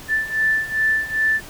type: beating tone pair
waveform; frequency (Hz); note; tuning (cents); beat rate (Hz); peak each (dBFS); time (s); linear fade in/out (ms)
sine; 1760 / 1762.5; A6 / A6; 0 / +2; 2.5; -22 / -19; 0.08-1.41; 50
effects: pink hiss -39 dBFS RMS until 1.49 s